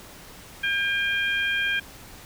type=harmonic tone; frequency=802 Hz; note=G5; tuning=39 cents sharp; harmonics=2 / 3 / 4; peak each=-24 / -28 / -30 dBFS; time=0.63-1.8 s; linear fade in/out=10 ms; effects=pink hiss -45 dBFS RMS until 2.25 s